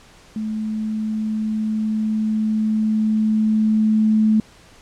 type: tone with level ramp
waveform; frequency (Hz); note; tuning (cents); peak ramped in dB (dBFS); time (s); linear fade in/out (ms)
sine; 216.8; A3; -25; -22 to -12; 0.36-4.4; 2
effects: pink hiss -48 dBFS RMS until 4.81 s + low-pass 8000 Hz 12 dB/octave